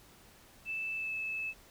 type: tone with pitch glide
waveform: sine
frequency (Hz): 2637 to 2610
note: E7 to E7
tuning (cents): 0 to -18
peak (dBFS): -34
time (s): 0.65-1.54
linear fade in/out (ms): 50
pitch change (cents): -18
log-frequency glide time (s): 0.95-1.13
effects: pink hiss -59 dBFS RMS until 1.7 s